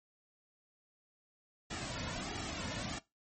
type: noise with flanger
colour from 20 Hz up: pink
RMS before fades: -40 dBFS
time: 1.7-2.99 s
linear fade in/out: 10 ms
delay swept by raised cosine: 1.9 to 2.58 ms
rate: 1.5 Hz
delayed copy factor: -0.65
effects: noise-tail reverb RT60 0.2 s tail -19 dB re dry + MP3 32 kbps